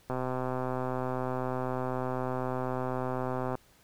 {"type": "click train", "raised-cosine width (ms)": 1, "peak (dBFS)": -19, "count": 443, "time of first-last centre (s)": [0.1, 3.553], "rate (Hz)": 128, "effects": ["pink hiss -62 dBFS RMS until 3.83 s"]}